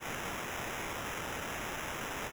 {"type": "noise with sample-and-hold", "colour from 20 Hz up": "white", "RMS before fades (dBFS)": -39, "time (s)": [0, 2.32], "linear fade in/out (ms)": 50, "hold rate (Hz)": 4410, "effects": []}